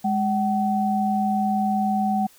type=tone pair together; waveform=sine; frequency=206.9 / 758 Hz; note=G#3 / F#5; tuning=-6 / +42 cents; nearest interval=octave + minor seventh; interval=2248 cents; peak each=-22 dBFS; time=0.04-2.27 s; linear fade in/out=10 ms; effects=white hiss -53 dBFS RMS until 2.38 s